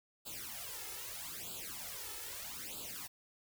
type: noise with flanger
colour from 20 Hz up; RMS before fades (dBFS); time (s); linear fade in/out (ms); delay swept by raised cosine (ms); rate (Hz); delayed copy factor
white; -45; 0.25-3.08; 20; 0.25 to 2.35; 0.79; +0.9
effects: none